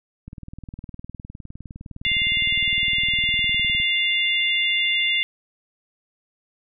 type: click train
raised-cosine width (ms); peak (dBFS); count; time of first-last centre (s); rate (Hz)
5; -24; 70; 0.28-3.8; 19.6
type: harmonic tone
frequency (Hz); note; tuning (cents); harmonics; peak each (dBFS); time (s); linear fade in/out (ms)
698.5; F5; 0; 3 / 4 / 5; -22 / -23 / -24; 2.05-5.23; 0
effects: none